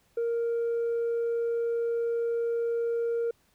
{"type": "tone with tanh clipping", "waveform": "triangle", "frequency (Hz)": 466.2, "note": "A#4", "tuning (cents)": 0, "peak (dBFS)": -26, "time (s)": [0.17, 3.31], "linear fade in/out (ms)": 5, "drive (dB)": 6, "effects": ["pink hiss -67 dBFS RMS until 3.54 s"]}